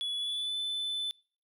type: tone with pitch glide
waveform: triangle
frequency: 3400 to 3510 Hz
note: G#7 to A7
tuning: +40 to -5 cents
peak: -30 dBFS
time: 0.01-1.11 s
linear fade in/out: 0 ms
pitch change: +55 cents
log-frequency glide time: 0.16-0.56 s
effects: noise-tail reverb RT60 0.5 s tail -26 dB re dry